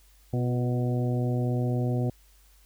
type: harmonic tone with a mistuned harmonic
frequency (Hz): 123.47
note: B2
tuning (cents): 0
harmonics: 1 / 2 / 3 / 4 / 5 / 6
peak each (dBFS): -25 / -31 / -35 / -37 / -39 / -41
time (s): 0.33-2.1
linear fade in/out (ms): 5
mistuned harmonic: 3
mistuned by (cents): -37
effects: added 50 Hz sine -56 dBFS peak until 2.65 s + white hiss -62 dBFS RMS until 2.65 s